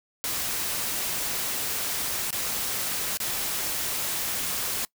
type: noise with dropouts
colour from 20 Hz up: white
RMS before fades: -29 dBFS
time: 0.24-4.85 s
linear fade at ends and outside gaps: 0 ms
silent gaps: 2.306-2.328 / 3.172-3.202 s
effects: noise-tail reverb RT60 0.1 s tail -23 dB re dry